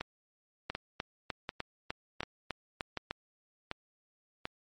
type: two click trains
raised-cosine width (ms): 0.3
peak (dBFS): -19 / -18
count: 7 / 9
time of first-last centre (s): 0.01-4.454 / 0.7-3.11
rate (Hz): 1.35 / 3.32
effects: MP3 48 kbps